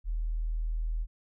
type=tone; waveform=sine; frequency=40.11 Hz; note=E1; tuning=47 cents flat; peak=-28 dBFS; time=0.04-1.07 s; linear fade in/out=50 ms; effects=none